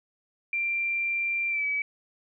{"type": "tone with pitch glide", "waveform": "sine", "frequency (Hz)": [2367, 2286], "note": ["D7", "D7"], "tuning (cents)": [13, -47], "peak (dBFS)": -25, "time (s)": [0.53, 1.82], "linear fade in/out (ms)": 2, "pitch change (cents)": -60, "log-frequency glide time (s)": [1.49, 1.65], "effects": []}